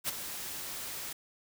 white noise with ADSR envelope, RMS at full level -30 dBFS, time 0.04-1.13 s, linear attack 49 ms, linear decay 10 ms, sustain -10 dB, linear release 6 ms, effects none

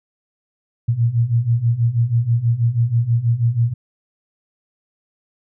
sine beating tone pair, 114 / 120.2 Hz, A#2 / B2, -38 / -46 cents, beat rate 6.2 Hz, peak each -19 / -16 dBFS, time 0.88-3.74 s, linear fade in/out 10 ms, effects none

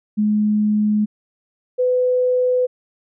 sine tone pair in turn, 211 / 501.8 Hz, G#3 / B4, +28 / +28 cents, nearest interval octave + minor third, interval 1500 cents, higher second, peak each -14 dBFS, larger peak neither, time 0.17-1.06 / 1.78-2.67 s, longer neither, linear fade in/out 20 ms, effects none

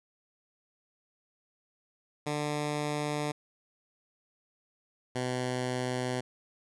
10% pulse tone pair in turn, 148.5 / 126.14 Hz, D3 / B2, +20 / +37 cents, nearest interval minor third, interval 283 cents, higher first, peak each -22 dBFS, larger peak neither, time 2.26-3.32 / 5.15-6.21 s, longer neither, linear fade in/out 10 ms, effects resampled to 24000 Hz

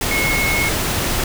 sine tone in noise, 2179 Hz, C#7, 30 cents flat, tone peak -18 dBFS, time 0.11-0.69 s, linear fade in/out 2 ms, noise pink, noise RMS -20 dBFS, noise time 0.01-1.24 s, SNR -1 dB, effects none

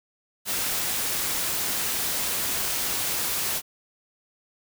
white noise, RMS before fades -27 dBFS, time 0.45-3.62 s, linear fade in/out 50 ms, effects none

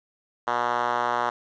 5% pulse tone with band-pass filter, 120.8 Hz, B2, 38 cents flat, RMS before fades -25 dBFS, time 0.47-1.3 s, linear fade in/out 5 ms, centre 1000 Hz, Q 1.4, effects resampled to 16000 Hz + 8-bit

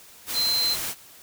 sine tone in noise, 4100 Hz, C8, 36 cents flat, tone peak -21 dBFS, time 0.33-0.77 s, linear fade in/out 50 ms, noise white, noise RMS -30 dBFS, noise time 0.26-0.95 s, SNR +6 dB, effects white hiss -49 dBFS RMS until 1.22 s

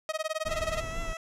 sawtooth tone with tremolo, 630 Hz, D#5, 21 cents sharp, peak -23 dBFS, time 0.09-0.82 s, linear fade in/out 0 ms, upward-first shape sine, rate 19 Hz, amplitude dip 100%
brown noise, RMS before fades -36 dBFS, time 0.45-1.14 s, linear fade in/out 10 ms
15% pulse tone with vibrato, 659.3 Hz, E5, in tune, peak -30 dBFS, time 0.49-1.17 s, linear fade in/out 2 ms, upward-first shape triangle, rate 4.4 Hz, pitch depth 40 cents each way
effects low-pass 9000 Hz 12 dB/octave

